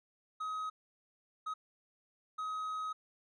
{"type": "tone bursts at uneven times", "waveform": "triangle", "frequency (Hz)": 1266, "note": "D#6", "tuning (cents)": 30, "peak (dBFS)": -34, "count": 3, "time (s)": [[0.4, 0.7], [1.46, 1.54], [2.38, 2.93]], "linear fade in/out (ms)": 10, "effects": ["resampled to 22050 Hz"]}